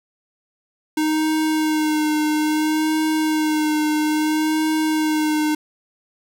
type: tone with vibrato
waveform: square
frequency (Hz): 308.8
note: D#4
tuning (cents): -13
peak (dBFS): -18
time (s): 0.97-5.55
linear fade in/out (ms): 5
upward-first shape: sine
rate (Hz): 0.6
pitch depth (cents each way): 23
effects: 8-bit